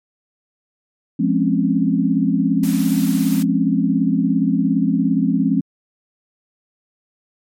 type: chord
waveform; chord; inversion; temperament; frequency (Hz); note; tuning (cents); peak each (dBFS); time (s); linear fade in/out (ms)
sine; Db major seventh; first; just; 173.24 / 207.9 / 259.9 / 277.2; F3 / Ab3 / C4 / Db4; -14 / +2 / -11 / 0; -20 / -19 / -19 / -20; 1.19-5.61; 10
type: noise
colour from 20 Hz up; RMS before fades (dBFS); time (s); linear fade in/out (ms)
white; -32; 2.63-3.43; 5
effects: MP3 64 kbps